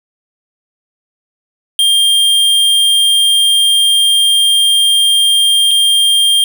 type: tone with dropouts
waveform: square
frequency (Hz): 3200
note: G7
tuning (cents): +35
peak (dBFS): -8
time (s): 1.79-6.44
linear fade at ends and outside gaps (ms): 1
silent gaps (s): 5.71-5.713
effects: none